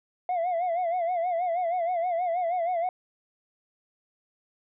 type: tone with vibrato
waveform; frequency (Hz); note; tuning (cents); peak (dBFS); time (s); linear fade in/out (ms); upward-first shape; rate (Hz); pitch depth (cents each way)
sine; 698.5; F5; 0; -22; 0.29-2.89; 2; sine; 6.3; 97
effects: tanh soft clip ceiling -23 dBFS